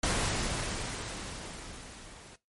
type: noise with level ramp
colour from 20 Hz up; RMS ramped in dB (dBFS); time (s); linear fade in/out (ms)
pink; -28 to -51; 0.03-2.36; 5
effects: noise-tail reverb RT60 0.2 s tail -19 dB re dry + MP3 48 kbps